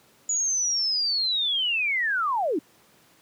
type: linear sweep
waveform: sine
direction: down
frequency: 6900 to 264 Hz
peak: -22 dBFS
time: 0.29-2.59 s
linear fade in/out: 5 ms
effects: pink hiss -58 dBFS RMS until 3.21 s + high-pass 150 Hz 12 dB/octave